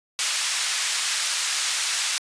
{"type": "band-pass noise", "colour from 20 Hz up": "white", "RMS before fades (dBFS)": -25, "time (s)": [0.19, 2.18], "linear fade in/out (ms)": 0, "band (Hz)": [1400, 7900], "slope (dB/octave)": 12, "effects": ["resampled to 22050 Hz"]}